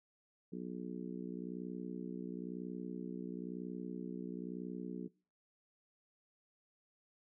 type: harmonic tone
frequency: 61 Hz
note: B1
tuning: 21 cents flat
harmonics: 3 / 4 / 5 / 6 / 7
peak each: -44 / -46 / -48 / -50 / -51 dBFS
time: 0.52-5.08 s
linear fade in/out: 10 ms
effects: noise-tail reverb RT60 0.4 s tail -24 dB re dry